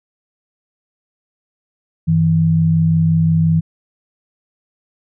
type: tone pair together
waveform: sine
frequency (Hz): 96.39 / 162.1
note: G2 / E3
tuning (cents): -29 / -29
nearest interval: major sixth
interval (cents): 900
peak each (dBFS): -19 / -11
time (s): 2.07-3.61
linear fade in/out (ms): 20
effects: none